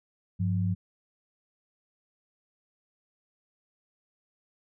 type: tone pair together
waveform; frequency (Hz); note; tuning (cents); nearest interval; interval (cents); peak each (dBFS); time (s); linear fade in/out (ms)
sine; 99.8 / 177.7; G2 / F3; +32 / +30; minor seventh; 998; -26 / -29; 0.39-0.75; 20
effects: none